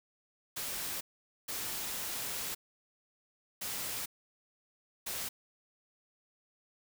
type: noise bursts at uneven times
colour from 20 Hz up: white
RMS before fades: -38 dBFS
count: 4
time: 0.56-1.01 / 1.48-2.55 / 3.61-4.06 / 5.06-5.29 s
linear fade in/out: 10 ms
effects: none